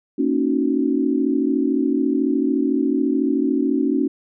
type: chord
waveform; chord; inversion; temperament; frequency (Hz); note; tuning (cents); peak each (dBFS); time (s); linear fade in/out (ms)
sine; D# minor seventh; second; equal; 233.1 / 277.2 / 311.1 / 370; A#3 / C#4 / D#4 / F#4; 0 / 0 / 0 / 0; -24 / -19 / -23 / -25; 0.18-4.08; 10
effects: none